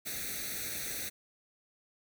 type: noise with comb filter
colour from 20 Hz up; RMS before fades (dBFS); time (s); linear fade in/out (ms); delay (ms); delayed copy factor
white; -38; 0.05-1.1; 20; 0.49; +0.85
effects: none